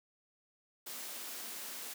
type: high-pass noise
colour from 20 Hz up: white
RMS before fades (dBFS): -44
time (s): 0.86-1.94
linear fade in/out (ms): 10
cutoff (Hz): 190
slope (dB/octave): 96
effects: none